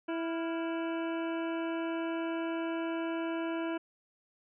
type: harmonic tone with a mistuned harmonic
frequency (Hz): 329.9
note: E4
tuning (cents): +1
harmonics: 1 / 2 / 3 / 4 / 5 / 7 / 8 / 9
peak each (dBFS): -33 / -39 / -43 / -45 / -47 / -50 / -51 / -52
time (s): 0.08-3.78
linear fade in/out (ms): 10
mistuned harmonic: 4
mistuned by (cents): +90
effects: none